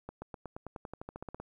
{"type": "accelerating click train", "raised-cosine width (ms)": 1, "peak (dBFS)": -27, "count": 16, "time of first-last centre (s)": [0.09, 1.4], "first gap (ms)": 130, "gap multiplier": 0.94, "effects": ["11-bit"]}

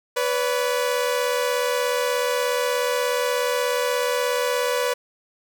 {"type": "tone pair together", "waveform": "sawtooth", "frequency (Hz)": [493.9, 570.6], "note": ["B4", "C#5"], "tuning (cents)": [0, 50], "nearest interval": "major second", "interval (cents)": 250, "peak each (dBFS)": [-18, -22], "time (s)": [0.16, 4.94], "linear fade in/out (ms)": 10, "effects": []}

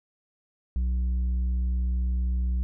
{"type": "tone with tanh clipping", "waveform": "sine", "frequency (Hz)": 61.74, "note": "B1", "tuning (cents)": 0, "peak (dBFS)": -24, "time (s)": [0.76, 2.63], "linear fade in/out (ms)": 0, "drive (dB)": 5, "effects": []}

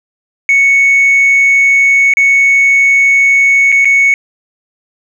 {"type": "tone with dropouts", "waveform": "sine", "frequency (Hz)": 2217, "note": "C#7", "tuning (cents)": 0, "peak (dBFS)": -3, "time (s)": [0.49, 4.14], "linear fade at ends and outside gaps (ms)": 1, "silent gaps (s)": [[2.137, 2.17], [3.719, 3.724], [3.847, 3.854]], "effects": ["tanh soft clip ceiling -3 dBFS", "7-bit"]}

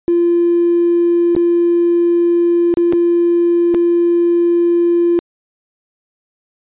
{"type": "tone with dropouts", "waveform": "triangle", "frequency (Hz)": 344.2, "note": "F4", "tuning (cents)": -25, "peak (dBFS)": -6, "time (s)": [0.08, 5.19], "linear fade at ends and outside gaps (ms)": 0, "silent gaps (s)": [[1.351, 1.364], [2.74, 2.772], [2.925, 2.933], [3.742, 3.747]], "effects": ["tanh soft clip ceiling -7 dBFS", "resampled to 8000 Hz"]}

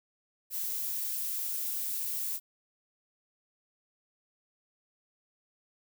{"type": "noise", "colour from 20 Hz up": "violet", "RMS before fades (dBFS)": -34, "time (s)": [0.5, 2.4], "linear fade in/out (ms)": 50, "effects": []}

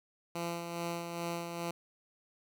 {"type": "tone with tremolo", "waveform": "10% pulse", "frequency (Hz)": 170.4, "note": "F3", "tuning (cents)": -42, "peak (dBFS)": -26, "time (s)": [0.35, 1.71], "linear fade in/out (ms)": 5, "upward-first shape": "sine", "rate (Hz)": 2.4, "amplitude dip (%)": 45, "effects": []}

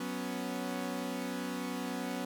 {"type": "chord", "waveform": "sawtooth", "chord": "F# suspended fourth", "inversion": "none", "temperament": "equal", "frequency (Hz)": [185, 246.9, 277.2], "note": ["F#3", "B3", "C#4"], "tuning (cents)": [0, 0, 0], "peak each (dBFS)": [-37, -34, -36], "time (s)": [0, 2.25], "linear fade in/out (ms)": 5, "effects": []}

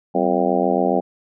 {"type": "harmonic tone with a mistuned harmonic", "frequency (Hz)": 87.31, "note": "F2", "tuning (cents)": 0, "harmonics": [2, 3, 4, 5, 6, 7, 8, 9], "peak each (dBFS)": [-24, -24, -24, -24, -24, -24, -24, -24], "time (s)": [0.14, 1.01], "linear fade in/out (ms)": 20, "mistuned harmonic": 2, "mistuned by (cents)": 150, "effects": []}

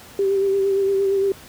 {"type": "tone with vibrato", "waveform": "sine", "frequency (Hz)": 392, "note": "G4", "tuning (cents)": 0, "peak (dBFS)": -16, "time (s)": [0.19, 1.32], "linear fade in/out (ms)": 2, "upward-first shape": "sine", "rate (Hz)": 8.7, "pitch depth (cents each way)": 27, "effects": ["pink hiss -43 dBFS RMS until 1.48 s", "high-pass 60 Hz 12 dB/octave"]}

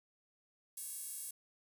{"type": "tone with high-pass filter", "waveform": "sawtooth", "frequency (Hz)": 554.4, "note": "C#5", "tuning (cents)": 0, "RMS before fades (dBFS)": -45, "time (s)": [0.77, 1.31], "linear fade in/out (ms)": 5, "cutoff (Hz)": 9800, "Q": 2.1, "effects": []}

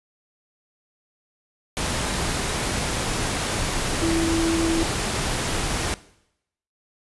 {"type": "tone in noise", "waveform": "sine", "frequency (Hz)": 329.6, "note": "E4", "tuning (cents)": 0, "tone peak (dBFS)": -21, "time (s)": [4.02, 4.83], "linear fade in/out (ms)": 0, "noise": "pink", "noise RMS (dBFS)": -25, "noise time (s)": [1.77, 5.94], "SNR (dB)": 1, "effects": ["noise-tail reverb RT60 0.8 s tail -19 dB re dry", "resampled to 24000 Hz"]}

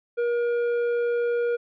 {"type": "tone with tanh clipping", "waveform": "triangle", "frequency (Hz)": 476, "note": "A#4", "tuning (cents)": 36, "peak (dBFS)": -23, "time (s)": [0.17, 1.57], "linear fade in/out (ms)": 20, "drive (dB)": 12, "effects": []}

